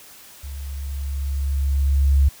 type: tone with level ramp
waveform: sine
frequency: 69.3 Hz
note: C#2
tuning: in tune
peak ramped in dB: -30 to -11 dBFS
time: 0.43-2.29 s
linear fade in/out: 10 ms
effects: white hiss -45 dBFS RMS until 2.4 s